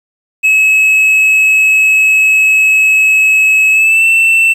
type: tone with pitch glide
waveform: triangle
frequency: 2576 to 2676 Hz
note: E7 to E7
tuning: -41 to +25 cents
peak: -4 dBFS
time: 0.43-4.54 s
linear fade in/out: 20 ms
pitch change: +66 cents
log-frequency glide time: 3.71-4.05 s
effects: 7-bit